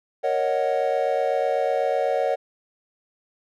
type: chord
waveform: triangle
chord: D# minor seventh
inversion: second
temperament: equal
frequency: 466.2 / 554.4 / 622.3 / 740 Hz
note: A#4 / C#5 / D#5 / F#5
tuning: 0 / 0 / 0 / 0 cents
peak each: -25 / -22 / -25 / -24 dBFS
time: 0.23-2.36 s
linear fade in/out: 20 ms
effects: none